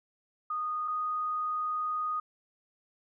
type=tone pair in turn; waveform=sine; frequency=1234 / 1239.9 Hz; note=D#6 / D#6; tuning=-15 / -6 cents; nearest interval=unison; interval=9 cents; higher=second; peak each=-30 / -29 dBFS; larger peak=second; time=0.5-0.88 / 0.88-2.2 s; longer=second; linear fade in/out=5 ms; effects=none